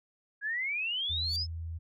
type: exponential sweep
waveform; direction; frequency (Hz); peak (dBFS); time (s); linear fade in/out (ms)
sine; up; 1631 to 5274; -30; 0.41-1.47; 50
type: tone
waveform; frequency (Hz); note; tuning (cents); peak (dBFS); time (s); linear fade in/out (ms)
sine; 82.41; E2; 0; -35; 1.09-1.79; 20
type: tone with exponential growth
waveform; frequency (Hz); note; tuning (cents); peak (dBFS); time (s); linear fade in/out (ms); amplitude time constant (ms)
15% pulse; 3482; A7; -19; -32; 1.22-1.36; 0; 29
effects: none